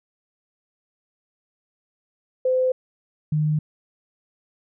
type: tone pair in turn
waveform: sine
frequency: 513 / 152.52 Hz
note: C5 / D#3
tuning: -34 / -34 cents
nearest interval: octave + major sixth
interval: 2100 cents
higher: first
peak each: -17 / -18 dBFS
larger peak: first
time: 2.45-2.72 / 3.32-3.59 s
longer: neither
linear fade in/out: 5 ms
effects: none